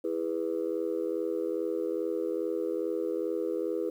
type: chord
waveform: sine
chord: E major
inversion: none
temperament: just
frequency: 329.6 / 412 / 494.4 Hz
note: E4 / G#4 / B4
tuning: 0 / -14 / +2 cents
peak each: -32 dBFS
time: 0.04-3.9 s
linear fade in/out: 5 ms
effects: tanh soft clip ceiling -21 dBFS + 10-bit